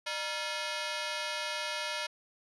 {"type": "ring-modulated tone", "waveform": "10% pulse", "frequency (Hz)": 777, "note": "G5", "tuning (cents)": -16, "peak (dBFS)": -22, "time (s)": [0.06, 2.07], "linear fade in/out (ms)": 10, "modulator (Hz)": 173, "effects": ["resampled to 22050 Hz"]}